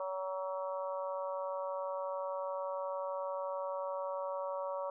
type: harmonic tone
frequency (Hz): 188.6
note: F#3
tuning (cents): +33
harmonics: 3 / 4 / 5 / 6 / 7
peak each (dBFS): -37 / -51 / -42 / -44 / -51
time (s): 0-4.9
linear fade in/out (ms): 2
effects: none